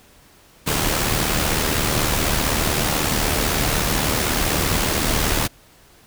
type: noise with amplitude modulation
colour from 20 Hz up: pink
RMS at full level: -18 dBFS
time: 0.66-5.48 s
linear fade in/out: 20 ms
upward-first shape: sine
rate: 76 Hz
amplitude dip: 50%
effects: pink hiss -51 dBFS RMS until 6.06 s